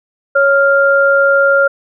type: tone pair together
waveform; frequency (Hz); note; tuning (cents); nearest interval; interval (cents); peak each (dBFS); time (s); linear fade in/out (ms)
sine; 554.4 / 1396.9; C#5 / F6; 0 / 0; octave + major third; 1600; -10; 0.35-1.68; 10
effects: none